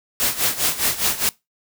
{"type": "noise with tremolo", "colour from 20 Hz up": "white", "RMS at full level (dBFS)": -18, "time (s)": [0.2, 1.29], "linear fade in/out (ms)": 0, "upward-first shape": "sine", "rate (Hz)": 4.9, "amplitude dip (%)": 80, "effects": ["noise-tail reverb RT60 0.2 s tail -22 dB re dry"]}